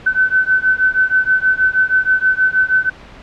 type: beating tone pair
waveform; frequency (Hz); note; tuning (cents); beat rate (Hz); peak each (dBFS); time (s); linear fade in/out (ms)
sine; 1516 / 1522.3; F#6 / F#6; +42 / +49; 6.3; -14; 0.06-2.9; 10
effects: pink hiss -38 dBFS RMS until 3.22 s + low-pass 3000 Hz 12 dB/octave